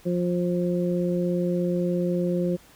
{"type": "harmonic tone", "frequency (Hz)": 176.6, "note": "F3", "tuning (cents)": 20, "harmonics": [1, 2, 3], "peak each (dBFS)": [-24, -27, -29], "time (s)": [0.05, 2.57], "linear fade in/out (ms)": 20, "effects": ["pink hiss -53 dBFS RMS until 2.75 s"]}